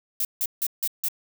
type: noise bursts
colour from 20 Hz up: violet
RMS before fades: -25 dBFS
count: 5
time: 0.2-1.085 s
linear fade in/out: 2 ms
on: 49 ms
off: 160 ms
effects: none